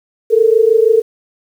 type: tone pair together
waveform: sine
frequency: 435.1 / 461.4 Hz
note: A4 / A#4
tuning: -19 / -18 cents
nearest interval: minor second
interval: 101 cents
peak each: -10 dBFS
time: 0.3-1.02 s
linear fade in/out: 20 ms
effects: 7-bit